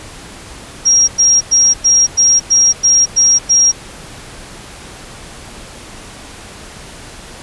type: tone bursts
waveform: sine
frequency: 5630 Hz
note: F8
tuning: 13 cents sharp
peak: -6 dBFS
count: 9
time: 0.85-3.72 s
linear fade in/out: 20 ms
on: 230 ms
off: 100 ms
effects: pink hiss -33 dBFS RMS until 7.42 s + resampled to 24000 Hz